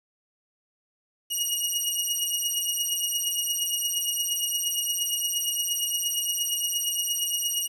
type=beating tone pair; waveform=15% pulse; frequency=2876 / 2884.6 Hz; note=F#7 / F#7; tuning=-50 / -45 cents; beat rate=8.6 Hz; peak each=-21 / -21 dBFS; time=1.3-7.68 s; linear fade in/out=20 ms; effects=9-bit